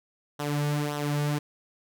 sawtooth tone with flanger, 146.83 Hz, D3, in tune, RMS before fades -28 dBFS, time 0.39-1.39 s, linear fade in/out 10 ms, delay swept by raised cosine 0.42 to 3.02 ms, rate 1.8 Hz, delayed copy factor -0.65, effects none

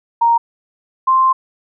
sine tone pair in turn, 932.3 / 1050.1 Hz, A#5 / C6, 0 / +6 cents, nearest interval major second, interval 206 cents, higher second, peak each -9 dBFS, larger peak neither, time 0.21-0.38 / 1.07-1.33 s, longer second, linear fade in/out 10 ms, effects none

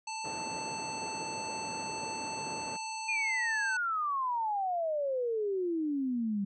harmonic tone, 883 Hz, A5, 6 cents sharp, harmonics 1 / 3 / 5 / 7 / 9, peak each -38 / -43 / -45 / -46 / -48 dBFS, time 0.07-3.77 s, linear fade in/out 5 ms
white band-pass noise, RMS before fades -44 dBFS, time 0.24-2.77 s, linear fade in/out 10 ms, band 140 to 640 Hz, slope 12 dB/octave
sine exponential sweep, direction down, 2483 to 194.4 Hz, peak -29 dBFS, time 3.08-6.45 s, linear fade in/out 10 ms
effects none

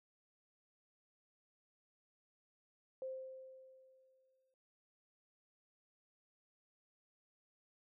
sine tone with exponential decay, 523.3 Hz, C5, in tune, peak -40 dBFS, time 3.02-4.54 s, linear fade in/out 1 ms, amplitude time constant 330 ms, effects noise-tail reverb RT60 0.8 s tail -18 dB re dry

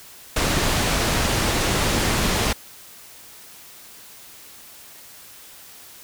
pink low-pass noise, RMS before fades -21 dBFS, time 0.36-2.53 s, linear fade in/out 5 ms, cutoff 9100 Hz, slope 12 dB/octave, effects white hiss -44 dBFS RMS until 6.03 s

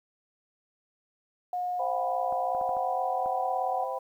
sine tone with pitch glide, 720 to 746.3 Hz, F#5 to F#5, -47 to +15 cents, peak -28 dBFS, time 1.53-3.84 s, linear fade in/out 2 ms, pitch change +62 cents, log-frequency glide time 2.32-3.33 s
sine chord, C major seventh, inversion none, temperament equal, 523.3 / 659.3 / 784 / 987.8 Hz, C5 / E5 / G5 / B5, 0 / 0 / 0 / 0 cents, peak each -34 / -38 / -35 / -36 dBFS, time 1.79-3.99 s, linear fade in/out 10 ms
clicks, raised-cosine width 1 ms, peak -30 dBFS, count 6, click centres 2.325 / 2.549 / 2.613 / 2.692 / 2.768 / 3.26 s
effects 10-bit

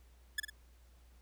sawtooth tone with echo, 1715 Hz, A6, 45 cents flat, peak -28 dBFS, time 0.38-0.4 s, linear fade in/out 5 ms, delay 50 ms, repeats 2, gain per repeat -6 dB, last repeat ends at 0.5 s, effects added 60 Hz sine -59 dBFS peak until 1.21 s + pink hiss -70 dBFS RMS until 1.21 s

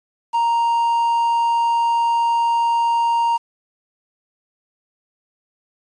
triangle tone with quantisation, 932.3 Hz, A#5, in tune, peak -13 dBFS, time 0.33-3.38 s, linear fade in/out 20 ms, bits 7, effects resampled to 22050 Hz

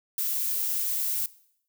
violet noise, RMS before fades -28 dBFS, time 0.18-1.26 s, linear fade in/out 2 ms, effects noise-tail reverb RT60 0.7 s tail -20 dB re dry

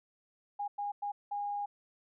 sine tone bursts at uneven times, 817 Hz, G#5, 29 cents flat, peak -33 dBFS, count 4, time 0.59-0.68 / 0.78-0.92 / 1.02-1.12 / 1.31-1.66 s, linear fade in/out 10 ms, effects none

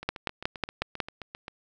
two click trains, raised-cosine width 0.3 ms, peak -22 / -10 dBFS, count 12 / 6, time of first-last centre 0.03-1.481 / 0.09-1.002 s, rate 7.58 / 5.48 Hz, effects none

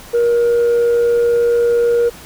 sine tone with amplitude modulation, 473.5 Hz, A#4, 27 cents sharp, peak -7 dBFS, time 0.13-2.1 s, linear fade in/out 20 ms, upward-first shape sine, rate 111 Hz, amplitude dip 30%, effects tanh soft clip ceiling -9 dBFS + pink hiss -37 dBFS RMS until 2.25 s

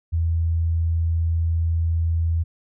sine tone, 82.7 Hz, E2, 6 cents sharp, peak -18 dBFS, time 0.12-2.44 s, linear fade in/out 20 ms, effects none

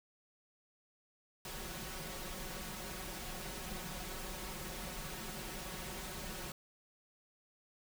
pink noise with comb filter, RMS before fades -44 dBFS, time 1.45-6.52 s, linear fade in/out 2 ms, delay 5.4 ms, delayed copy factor +0.8, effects none

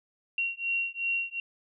sine beating tone pair, 2745 / 2747.7 Hz, F7 / F7, -31 / -29 cents, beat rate 2.7 Hz, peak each -31 dBFS, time 0.38-1.4 s, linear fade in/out 2 ms, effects none

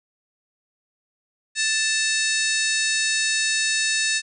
harmonic tone with a mistuned harmonic, 880 Hz, A5, in tune, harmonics 2 / 3 / 4 / 5 / 6 / 7 / 8 / 9 / 10, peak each -25 / -27 / -28 / -29 / -30 / -30 / -31 / -32 / -32 dBFS, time 1.55-4.22 s, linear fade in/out 50 ms, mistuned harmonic 4, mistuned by +100 cents, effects none

